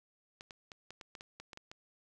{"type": "clicks", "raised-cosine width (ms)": 0.2, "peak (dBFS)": -30, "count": 11, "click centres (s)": [0.409, 0.508, 0.718, 0.906, 1.012, 1.152, 1.209, 1.4, 1.532, 1.574, 1.715], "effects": []}